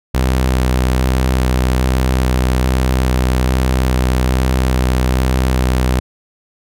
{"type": "tone with vibrato", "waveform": "sawtooth", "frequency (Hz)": 63.7, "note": "C2", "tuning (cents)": -46, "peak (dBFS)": -8, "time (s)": [0.14, 6], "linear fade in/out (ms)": 10, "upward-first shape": "square", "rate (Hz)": 1.2, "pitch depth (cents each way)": 12, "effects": []}